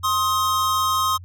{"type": "tone pair together", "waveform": "square", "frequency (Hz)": [1059, 1259.4], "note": ["C6", "D#6"], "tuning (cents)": [21, 21], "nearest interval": "minor third", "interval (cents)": 300, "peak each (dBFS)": -22, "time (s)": [0.03, 1.18], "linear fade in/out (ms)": 20, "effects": ["added 89 Hz sine -37 dBFS peak until 1.24 s"]}